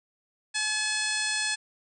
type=harmonic tone; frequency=856 Hz; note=A5; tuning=48 cents flat; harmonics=1 / 2 / 3 / 4 / 5 / 6 / 7 / 8 / 9 / 10; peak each=-41 / -31 / -34 / -36 / -34 / -36 / -39 / -42 / -39 / -34 dBFS; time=0.54-1.56 s; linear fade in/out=20 ms; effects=none